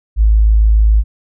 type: tone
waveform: sine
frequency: 53.6 Hz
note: A1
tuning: 45 cents flat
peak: -6 dBFS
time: 0.16-1.04 s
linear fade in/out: 50 ms
effects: none